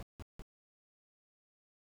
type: noise bursts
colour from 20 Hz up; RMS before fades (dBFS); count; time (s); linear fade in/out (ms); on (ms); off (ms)
brown; -45; 3; 0-0.421; 0; 27; 170
effects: none